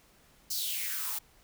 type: noise with high-pass filter sweep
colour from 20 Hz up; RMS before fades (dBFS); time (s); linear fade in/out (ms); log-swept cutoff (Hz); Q
blue; -34; 0.5-1.19; 10; 5200 to 770; 4.4
effects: pink hiss -62 dBFS RMS until 1.43 s